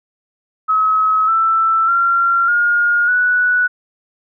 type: tone with pitch steps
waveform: sine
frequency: 1282 / 1328 / 1375.6 / 1424.9 / 1476 Hz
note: E6 / E6 / F6 / F6 / F#6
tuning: -49 / +12 / -27 / +34 / -5 cents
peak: -11 dBFS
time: 0.68-3.68 s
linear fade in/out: 20 ms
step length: 600 ms
effects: none